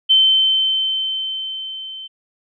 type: tone with level ramp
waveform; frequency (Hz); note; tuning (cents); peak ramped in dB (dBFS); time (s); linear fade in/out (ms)
sine; 3087; G7; -27; -8 to -30; 0.09-2.08; 20
effects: none